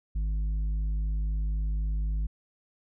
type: tone with tanh clipping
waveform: sine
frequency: 51.91 Hz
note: G#1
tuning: in tune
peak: -27 dBFS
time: 0.15-2.27 s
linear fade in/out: 10 ms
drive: 6 dB
effects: none